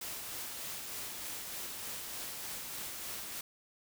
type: noise with tremolo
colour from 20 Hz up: white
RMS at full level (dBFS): -41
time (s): 0.01-3.41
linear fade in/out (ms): 5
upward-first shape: sine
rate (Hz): 3.3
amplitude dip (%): 25
effects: none